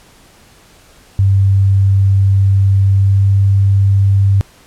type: tone with pitch glide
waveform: sine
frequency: 97.7 to 98.49 Hz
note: G2 to G2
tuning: -5 to +9 cents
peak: -7 dBFS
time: 1.19-4.41 s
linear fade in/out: 0 ms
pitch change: +14 cents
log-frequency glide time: 2.93-3.29 s
effects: pink hiss -45 dBFS RMS until 4.66 s + low-pass 12000 Hz 12 dB/octave